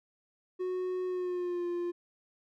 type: tone with pitch glide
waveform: triangle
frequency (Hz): 367.1 to 349.3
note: F#4 to F4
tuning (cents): -14 to 0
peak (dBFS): -29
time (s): 0.59-1.92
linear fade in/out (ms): 20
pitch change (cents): -86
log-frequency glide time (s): 1.06-1.66
effects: none